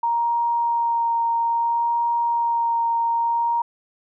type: tone with vibrato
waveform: sine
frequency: 934 Hz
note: A#5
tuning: 3 cents sharp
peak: -18 dBFS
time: 0.03-3.62 s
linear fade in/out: 5 ms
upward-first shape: sine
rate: 0.6 Hz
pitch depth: 11 cents each way
effects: none